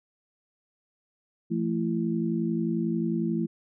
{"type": "tone cluster", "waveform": "sine", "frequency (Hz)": [170.8, 222, 335.8], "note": ["F3", "A3", "E4"], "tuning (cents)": [-38, 16, 32], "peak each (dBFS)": [-29, -28, -30], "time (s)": [1.5, 3.47], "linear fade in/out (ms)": 20, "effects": []}